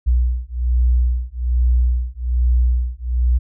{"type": "beating tone pair", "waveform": "sine", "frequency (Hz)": [60.5, 61.7], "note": ["B1", "B1"], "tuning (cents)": [-35, -1], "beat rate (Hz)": 1.2, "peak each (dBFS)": -17, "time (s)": [0.06, 3.39], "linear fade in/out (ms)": 20, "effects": []}